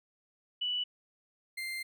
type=tone pair in turn; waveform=sine / 35% pulse; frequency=2960 / 2093 Hz; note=F#7 / C7; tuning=0 / 0 cents; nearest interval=tritone; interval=600 cents; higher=first; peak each=-30 / -34 dBFS; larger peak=first; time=0.61-0.84 / 1.57-1.83 s; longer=second; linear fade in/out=10 ms; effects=none